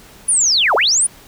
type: linear two-way sweep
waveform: sine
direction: down then up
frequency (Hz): 9956 to 370 to 9956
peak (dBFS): -11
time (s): 0.28-1.07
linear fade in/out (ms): 10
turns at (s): 0.75
effects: pink hiss -43 dBFS RMS until 1.27 s